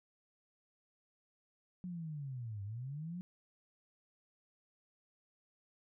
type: linear two-way sweep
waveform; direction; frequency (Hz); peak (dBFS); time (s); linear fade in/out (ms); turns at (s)
sine; down then up; 184.2 to 97 to 184.2; -40; 1.84-3.21; 0; 2.63
effects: none